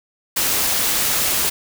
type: noise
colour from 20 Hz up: white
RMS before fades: -19 dBFS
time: 0.36-1.5 s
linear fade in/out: 10 ms
effects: none